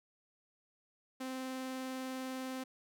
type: tone with vibrato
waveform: sawtooth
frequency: 260 Hz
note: C4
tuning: 11 cents flat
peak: -35 dBFS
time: 1.2-2.64 s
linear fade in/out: 10 ms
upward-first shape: triangle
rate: 20 Hz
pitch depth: 15 cents each way
effects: none